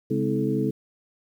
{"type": "tone cluster", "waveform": "sine", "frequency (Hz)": [136.5, 206.3, 257.4, 321.7, 432.2], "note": ["C#3", "G#3", "C4", "E4", "A4"], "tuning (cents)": [-26, -11, -28, -42, -31], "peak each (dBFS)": -28, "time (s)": [0.1, 0.71], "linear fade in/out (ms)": 10, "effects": ["9-bit"]}